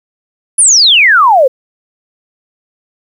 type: exponential sweep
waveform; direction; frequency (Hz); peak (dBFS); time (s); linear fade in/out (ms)
sine; down; 10330 to 493.9; -3; 0.58-1.48; 10
effects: 7-bit